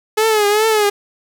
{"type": "tone with vibrato", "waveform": "sawtooth", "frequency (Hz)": 426.2, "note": "G#4", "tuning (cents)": 45, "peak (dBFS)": -8, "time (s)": [0.17, 0.9], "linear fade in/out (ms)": 10, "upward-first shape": "triangle", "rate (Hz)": 2.5, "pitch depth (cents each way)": 89, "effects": []}